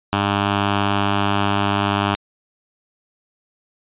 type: tone with notch filter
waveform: 5% pulse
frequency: 100.5 Hz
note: G2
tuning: 44 cents sharp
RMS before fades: -19 dBFS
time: 0.13-2.15 s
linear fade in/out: 0 ms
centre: 500 Hz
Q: 1.5
effects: resampled to 8000 Hz